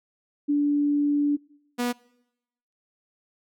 sine / sawtooth tone pair in turn, 290.2 / 243.4 Hz, D4 / B3, -21 / -25 cents, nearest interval minor third, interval 304 cents, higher first, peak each -19 / -20 dBFS, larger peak first, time 0.48-1.37 / 1.78-1.93 s, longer first, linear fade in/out 20 ms, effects noise-tail reverb RT60 0.9 s tail -25 dB re dry

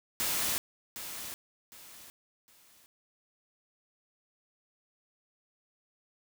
white noise with echo, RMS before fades -31 dBFS, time 0.2-0.58 s, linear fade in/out 0 ms, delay 760 ms, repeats 3, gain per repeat -10 dB, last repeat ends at 2.86 s, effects none

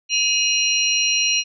sine tone cluster, 2518 / 2842 / 4122 / 5700 Hz, D#7 / F7 / C8 / F8, +20 / +30 / -27 / +34 cents, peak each -22 dBFS, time 0.09-1.44 s, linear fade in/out 50 ms, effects none

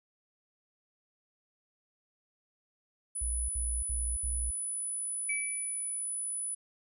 sine tone, 9956 Hz, D#9, in tune, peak -33 dBFS, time 3.15-6.55 s, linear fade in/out 10 ms
sine tone bursts, 56.4 Hz, A1, 44 cents sharp, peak -32 dBFS, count 4, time 3.21-4.51 s, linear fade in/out 10 ms, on 280 ms, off 60 ms
sine tone with exponential decay, 2291 Hz, D7, 44 cents flat, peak -29 dBFS, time 5.29-6.03 s, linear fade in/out 5 ms, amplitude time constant 160 ms
effects none

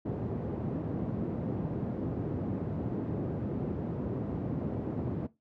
pink band-pass noise, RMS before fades -34 dBFS, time 0.05-5.27 s, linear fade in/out 10 ms, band 110 to 360 Hz, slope 12 dB/octave, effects noise-tail reverb RT60 0.2 s tail -17 dB re dry + high-pass 60 Hz 12 dB/octave

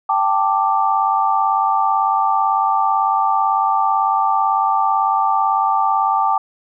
sine chord, G suspended second, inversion none, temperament just, 784 / 882 / 1176 Hz, G5 / A5 / D6, 0 / +4 / +2 cents, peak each -18 dBFS, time 0.09-6.38 s, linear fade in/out 5 ms, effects none

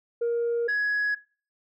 sine tone pair in turn, 470 / 1674.9 Hz, A#4 / G#6, +14 / +14 cents, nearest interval octave + minor seventh, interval 2200 cents, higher second, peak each -21 / -21 dBFS, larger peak neither, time 0.21-0.68 / 0.68-1.15 s, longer neither, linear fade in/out 10 ms, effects noise-tail reverb RT60 0.4 s tail -21 dB re dry + tanh soft clip ceiling -21 dBFS

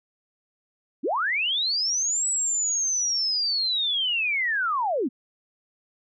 sine linear two-way sweep, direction up then down, 209.3 to 7900 to 209.3 Hz, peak -22 dBFS, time 1.03-5.09 s, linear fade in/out 20 ms, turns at 2.28 s, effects none

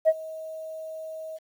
sine tone with ADSR envelope, 636 Hz, D#5, 38 cents sharp, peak -12 dBFS, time 0.05-1.39 s, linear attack 33 ms, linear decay 45 ms, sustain -22 dB, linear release 31 ms, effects tanh soft clip ceiling -12 dBFS + 9-bit

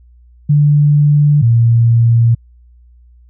sine tone pair in turn, 146.83 / 116.54 Hz, D3 / A#2, 0 / 0 cents, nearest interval major third, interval 400 cents, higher first, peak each -6 / -6 dBFS, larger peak neither, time 0.49-1.42 / 1.42-2.35 s, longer neither, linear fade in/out 10 ms, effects added 60 Hz sine -41 dBFS peak until 3.29 s

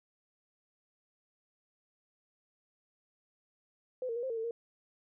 sine tone with pitch steps, 508 / 459.4 / 477.1 / 525 / 457.7 / 447.9 / 466.2 Hz, B4 / A#4 / A#4 / C5 / A#4 / A4 / A#4, +49 / -25 / +40 / +6 / -32 / +31 / 0 cents, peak -33 dBFS, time 4.02-4.51 s, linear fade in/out 2 ms, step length 70 ms, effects none

